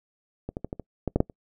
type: clicks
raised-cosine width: 2 ms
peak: -19 / -18 / -18 / -18 / -22 / -13 / -8 / -6 / -29 dBFS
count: 9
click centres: 0.49 / 0.569 / 0.646 / 0.729 / 0.797 / 1.077 / 1.16 / 1.204 / 1.298 s
effects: noise-tail reverb RT60 0.1 s tail -25 dB re dry